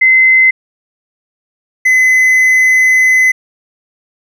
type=tone pair in turn; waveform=sine / triangle; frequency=2055 / 2030 Hz; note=C7 / B6; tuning=-32 / +47 cents; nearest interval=unison; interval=21 cents; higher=first; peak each=-4 dBFS; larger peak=neither; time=0.01-0.51 / 1.85-3.32 s; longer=second; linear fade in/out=10 ms; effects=none